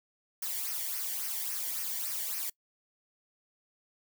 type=noise with flanger; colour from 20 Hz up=blue; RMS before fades=-35 dBFS; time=0.42-2.5 s; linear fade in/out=5 ms; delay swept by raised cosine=0.26 to 0.8 ms; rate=3.6 Hz; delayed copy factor=-0.65; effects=noise-tail reverb RT60 0.1 s tail -24 dB re dry